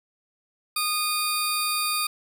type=tone pair together; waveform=20% pulse; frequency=1231 / 4652 Hz; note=D#6 / D8; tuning=-19 / -17 cents; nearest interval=octave + major seventh; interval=2302 cents; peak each=-21 dBFS; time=0.76-2.07 s; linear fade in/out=5 ms; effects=none